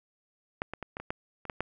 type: clicks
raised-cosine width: 0.5 ms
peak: -15 / -21 / -22 / -22 / -25 / -16 / -28 / -17 / -15 dBFS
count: 9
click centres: 0.619 / 0.736 / 0.827 / 0.969 / 1 / 1.105 / 1.453 / 1.498 / 1.606 s
effects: none